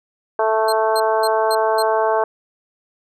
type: harmonic tone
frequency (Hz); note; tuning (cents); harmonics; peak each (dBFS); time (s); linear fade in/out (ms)
220; A3; 0; 2 / 3 / 4 / 5 / 6 / 7; -20 / -19 / -20 / -24 / -32 / -29; 0.39-2.24; 2
type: tone bursts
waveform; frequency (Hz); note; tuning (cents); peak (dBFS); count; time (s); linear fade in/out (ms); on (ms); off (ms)
sawtooth; 4186; C8; 0; -20; 5; 0.68-1.825; 5; 45; 230
effects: resampled to 32000 Hz